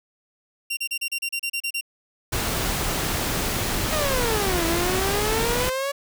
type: tone bursts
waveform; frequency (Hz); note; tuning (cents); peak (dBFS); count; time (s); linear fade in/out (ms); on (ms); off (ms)
sawtooth; 2763; F7; -19; -21; 11; 0.7-1.811; 10; 71; 33
type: noise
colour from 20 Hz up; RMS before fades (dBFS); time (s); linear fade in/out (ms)
pink; -25; 2.32-5.7; 10
type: exponential two-way sweep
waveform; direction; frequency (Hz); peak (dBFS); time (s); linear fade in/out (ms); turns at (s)
sawtooth; down then up; 640 to 327 to 567; -20; 3.92-5.92; 10; 4.65
effects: none